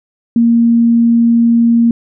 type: tone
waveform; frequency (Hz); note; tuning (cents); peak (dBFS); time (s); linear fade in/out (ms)
sine; 233.1; A#3; 0; -6; 0.36-1.91; 2
effects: none